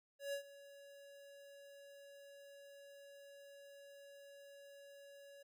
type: tone with ADSR envelope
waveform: square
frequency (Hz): 562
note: C#5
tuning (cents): +24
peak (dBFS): -39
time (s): 0.19-5.43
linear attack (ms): 140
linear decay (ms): 94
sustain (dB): -18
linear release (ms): 7
effects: none